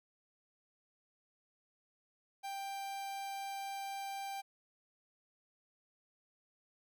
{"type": "tone", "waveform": "45% pulse", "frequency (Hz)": 788, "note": "G5", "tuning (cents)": 9, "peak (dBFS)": -40, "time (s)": [2.43, 4.42], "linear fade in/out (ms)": 20, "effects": []}